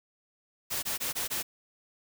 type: noise bursts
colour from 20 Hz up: white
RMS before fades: -32 dBFS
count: 5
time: 0.7-1.43 s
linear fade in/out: 20 ms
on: 130 ms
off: 20 ms
effects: none